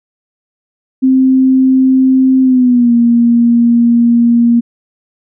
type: tone with pitch glide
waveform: sine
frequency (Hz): 261.6 to 235.8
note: C4 to A#3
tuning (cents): 0 to +20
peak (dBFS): -5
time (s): 1.02-4.61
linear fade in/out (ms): 20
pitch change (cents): -180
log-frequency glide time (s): 2.42-2.93
effects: none